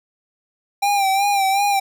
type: tone with vibrato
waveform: square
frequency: 792 Hz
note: G5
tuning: 18 cents sharp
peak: -16 dBFS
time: 0.82-1.8 s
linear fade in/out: 10 ms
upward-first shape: sine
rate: 2.7 Hz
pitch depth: 54 cents each way
effects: none

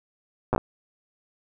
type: slowing click train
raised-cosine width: 1 ms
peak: -9 dBFS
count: 5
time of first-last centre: 0.53-0.579 s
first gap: 8 ms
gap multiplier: 1.3
effects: none

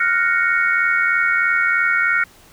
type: chord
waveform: sine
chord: Gb major seventh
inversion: third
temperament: equal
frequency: 1396.9 / 1480 / 1864.7 / 2217 Hz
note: F6 / Gb6 / Bb6 / Db7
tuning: 0 / 0 / 0 / 0 cents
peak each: -18 / -22 / -21 / -20 dBFS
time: 0-2.24 s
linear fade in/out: 5 ms
effects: pink hiss -48 dBFS RMS until 2.52 s

